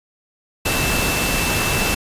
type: tone in noise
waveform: sine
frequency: 2658 Hz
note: E7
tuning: 14 cents sharp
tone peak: -24 dBFS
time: 0.65-1.95 s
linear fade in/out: 10 ms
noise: pink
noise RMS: -20 dBFS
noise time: 0.65-1.95 s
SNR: -7 dB
effects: resampled to 32000 Hz